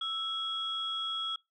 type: tone pair together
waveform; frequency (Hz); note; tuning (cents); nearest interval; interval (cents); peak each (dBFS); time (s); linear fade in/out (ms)
sine; 1318.5 / 3322; E6 / G#7; 0 / 0; octave + major third; 1600; -37 / -32; 0.01-1.36; 5
effects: noise-tail reverb RT60 0.2 s tail -23 dB re dry + tanh soft clip ceiling -24 dBFS